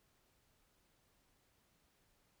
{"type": "silence", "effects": ["pink hiss -75 dBFS RMS until 2.4 s"]}